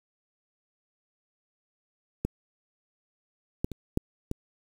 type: clicks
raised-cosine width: 3 ms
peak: -14 / -13 / -24 / -11 / -17 dBFS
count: 5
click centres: 2.25 / 3.645 / 3.717 / 3.974 / 4.314 s
effects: 7-bit